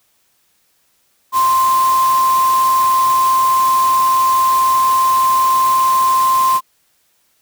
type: tone in noise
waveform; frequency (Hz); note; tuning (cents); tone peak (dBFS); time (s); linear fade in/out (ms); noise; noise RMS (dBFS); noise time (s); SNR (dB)
sine; 1046.5; C6; 0; -10; 1.32-6.61; 50; white; -26; 1.32-6.61; +13
effects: white hiss -60 dBFS RMS until 7.41 s